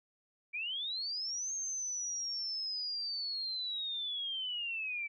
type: linear two-way sweep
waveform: sine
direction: up then down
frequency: 2296 to 6440 to 2296 Hz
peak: -35 dBFS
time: 0.53-5.08 s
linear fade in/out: 20 ms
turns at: 1.53 s
effects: none